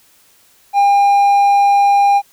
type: tone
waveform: triangle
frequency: 804 Hz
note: G5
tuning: 44 cents sharp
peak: -6 dBFS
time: 0.73-2.22 s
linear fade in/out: 50 ms
effects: white hiss -51 dBFS RMS until 2.32 s